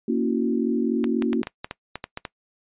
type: chord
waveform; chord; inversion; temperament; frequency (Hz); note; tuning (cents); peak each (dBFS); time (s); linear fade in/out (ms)
sine; F# dominant seventh; first; equal; 233.1 / 277.2 / 329.6 / 370; A#3 / C#4 / E4 / F#4; 0 / 0 / 0 / 0; -23 / -26 / -28 / -27; 0.08-1.42; 5
type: clicks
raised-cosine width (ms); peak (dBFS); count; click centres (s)
0.3; -14; 11; 1.042 / 1.223 / 1.331 / 1.432 / 1.471 / 1.645 / 1.711 / 1.956 / 2.041 / 2.174 / 2.252
effects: noise-tail reverb RT60 0.1 s tail -21 dB re dry + resampled to 8000 Hz